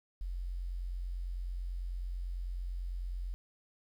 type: tone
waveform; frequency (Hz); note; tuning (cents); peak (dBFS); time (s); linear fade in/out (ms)
sine; 44.54; F1; +35; -35; 0.21-3.34; 0
effects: 11-bit